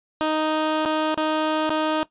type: tone with dropouts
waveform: 15% pulse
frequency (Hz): 311.1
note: D#4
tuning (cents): 0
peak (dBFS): -14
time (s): 0.21-2.03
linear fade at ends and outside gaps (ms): 0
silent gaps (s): 0.851-0.859 / 1.144-1.175 / 1.695-1.703
effects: noise-tail reverb RT60 0.1 s tail -17 dB re dry + resampled to 8000 Hz